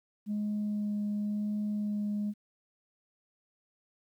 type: tone with vibrato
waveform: sine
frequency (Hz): 208.3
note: G#3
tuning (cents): +5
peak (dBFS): -28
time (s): 0.26-2.34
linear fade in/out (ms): 50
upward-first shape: sine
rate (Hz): 0.94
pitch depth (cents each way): 9
effects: tanh soft clip ceiling -27 dBFS + 11-bit